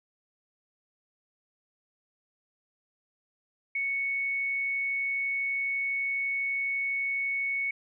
sine tone, 2217 Hz, C#7, in tune, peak -27 dBFS, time 3.75-7.71 s, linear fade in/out 5 ms, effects none

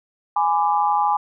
sine chord, G# diminished, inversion none, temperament equal with one note detuned, 830.6 / 1002.7 / 1174.7 Hz, G#5 / B5 / D6, 0 / +26 / 0 cents, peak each -18 / -22 / -24 dBFS, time 0.36-1.17 s, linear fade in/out 5 ms, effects none

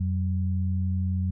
sine tone pair together, 88.7 / 187.95 Hz, F2 / F#3, +27 / +27 cents, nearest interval octave + minor second, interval 1300 cents, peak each -24 / -30 dBFS, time 0-1.31 s, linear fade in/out 10 ms, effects none

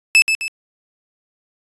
40% pulse tone with echo, 2619 Hz, E7, 12 cents flat, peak -6 dBFS, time 0.15-0.22 s, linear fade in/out 0 ms, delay 130 ms, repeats 2, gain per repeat -7 dB, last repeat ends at 0.48 s, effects resampled to 22050 Hz

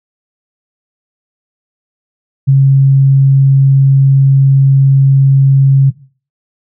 sine tone, 136.2 Hz, C#3, 30 cents flat, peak -3 dBFS, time 2.47-5.91 s, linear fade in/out 20 ms, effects noise-tail reverb RT60 0.4 s tail -17 dB re dry

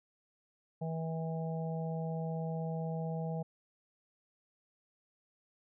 harmonic tone, 162.2 Hz, E3, 28 cents flat, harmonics 1 / 3 / 4 / 5, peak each -35 / -43 / -44 / -46 dBFS, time 0.81-3.43 s, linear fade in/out 10 ms, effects none

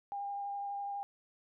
sine tone with vibrato, 804 Hz, G5, 44 cents sharp, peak -36 dBFS, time 0.12-1.03 s, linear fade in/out 0 ms, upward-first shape sine, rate 12 Hz, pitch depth 10 cents each way, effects none

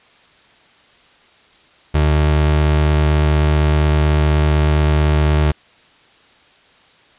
30% pulse tone, 75.8 Hz, D#2, 45 cents flat, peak -9 dBFS, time 1.94-5.52 s, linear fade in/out 10 ms, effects white hiss -50 dBFS RMS until 7.18 s + resampled to 8000 Hz

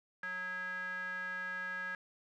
square tone with band-pass filter, 183.1 Hz, F#3, 18 cents flat, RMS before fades -40 dBFS, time 0.23-1.95 s, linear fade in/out 2 ms, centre 1600 Hz, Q 9.8, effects none

